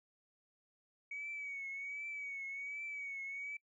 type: tone with vibrato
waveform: sine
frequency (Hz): 2253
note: C#7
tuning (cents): +28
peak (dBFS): -40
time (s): 1.11-3.57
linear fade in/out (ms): 5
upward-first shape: triangle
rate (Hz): 1.3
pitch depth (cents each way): 66
effects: noise-tail reverb RT60 0.1 s tail -26 dB re dry + tanh soft clip ceiling -36 dBFS